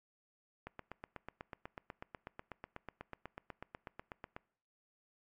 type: click train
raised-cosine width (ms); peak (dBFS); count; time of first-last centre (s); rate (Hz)
0.5; -29; 31; 0.67-4.365; 8.12
effects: noise-tail reverb RT60 0.6 s tail -23 dB re dry + MP3 48 kbps